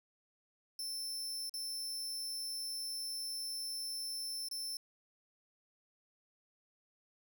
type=tone with dropouts; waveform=sawtooth; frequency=5330 Hz; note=E8; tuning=18 cents sharp; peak=-36 dBFS; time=0.79-4.77 s; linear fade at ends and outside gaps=2 ms; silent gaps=1.495-1.539 / 4.486-4.512 s; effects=none